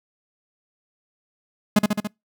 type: tone with echo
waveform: 45% pulse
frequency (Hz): 210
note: G#3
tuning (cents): +19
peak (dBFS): -12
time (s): 1.76-1.79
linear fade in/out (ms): 5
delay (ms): 71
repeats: 4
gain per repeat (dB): -3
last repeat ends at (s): 2.074
effects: noise-tail reverb RT60 0.2 s tail -26 dB re dry